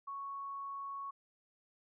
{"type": "tone", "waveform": "sine", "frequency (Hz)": 1108.7, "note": "C#6", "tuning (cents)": 0, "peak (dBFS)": -40, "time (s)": [0.07, 1.11], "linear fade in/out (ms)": 10, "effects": []}